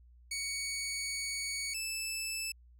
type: tone pair in turn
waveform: 15% pulse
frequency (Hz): 2239 / 2632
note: C#7 / E7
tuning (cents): +17 / -3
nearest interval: minor third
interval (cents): 280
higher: second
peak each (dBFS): -28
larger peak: neither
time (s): 0.31-1.74 / 1.74-2.52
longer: first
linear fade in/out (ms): 5
effects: added 60 Hz sine -56 dBFS peak until 2.79 s